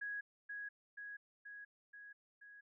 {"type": "tone with echo", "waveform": "sine", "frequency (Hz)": 1661.2, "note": "G#6", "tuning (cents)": 0, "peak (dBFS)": -40, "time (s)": [0.01, 0.21], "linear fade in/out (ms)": 10, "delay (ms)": 480, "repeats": 5, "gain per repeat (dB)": -3, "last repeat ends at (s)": 2.61, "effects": []}